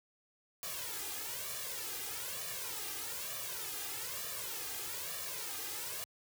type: noise with flanger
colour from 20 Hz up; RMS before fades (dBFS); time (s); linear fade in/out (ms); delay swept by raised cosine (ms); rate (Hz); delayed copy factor
white; -41; 0.63-6.04; 0; 1.7 to 2.49; 1.1; +0.95
effects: high-pass 80 Hz 12 dB/octave